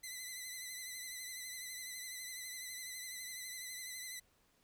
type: tone with vibrato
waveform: 10% pulse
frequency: 2017 Hz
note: B6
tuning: 36 cents sharp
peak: -35 dBFS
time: 0.03-4.2 s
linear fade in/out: 10 ms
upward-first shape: triangle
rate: 12 Hz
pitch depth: 52 cents each way
effects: pink hiss -73 dBFS RMS until 4.63 s